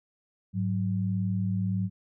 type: tone pair together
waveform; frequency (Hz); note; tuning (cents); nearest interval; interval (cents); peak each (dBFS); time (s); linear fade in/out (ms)
sine; 104.28 / 185.8; G#2 / F#3; +8 / +7; minor seventh; 999; -28; 0.53-1.9; 50
effects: none